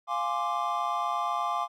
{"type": "chord", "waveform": "triangle", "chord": "D half-diminished seventh", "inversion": "first", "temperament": "equal", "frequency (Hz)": [698.5, 830.6, 1046.5, 1174.7], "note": ["F5", "Ab5", "C6", "D6"], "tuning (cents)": [0, 0, 0, 0], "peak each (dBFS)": [-31, -32, -31, -29], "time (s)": [0.07, 1.68], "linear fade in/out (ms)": 50, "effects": []}